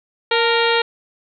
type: harmonic tone with a mistuned harmonic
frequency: 466.2 Hz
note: A#4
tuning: in tune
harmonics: 1 / 2 / 3 / 4 / 5 / 6 / 7 / 8 / 9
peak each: -18 / -21 / -23 / -24 / -25 / -26 / -26 / -27 / -28 dBFS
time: 0.31-0.82 s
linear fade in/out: 5 ms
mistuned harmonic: 2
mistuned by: -58 cents
effects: none